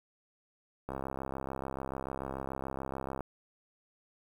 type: click train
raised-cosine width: 1 ms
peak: -23 dBFS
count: 156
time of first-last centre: 0.89-3.207 s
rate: 66.9 Hz
effects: 9-bit